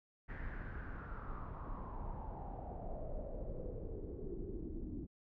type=noise with low-pass filter sweep; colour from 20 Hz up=brown; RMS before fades=-44 dBFS; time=0.28-5.07 s; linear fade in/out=20 ms; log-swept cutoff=1900 to 290 Hz; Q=5.8; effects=none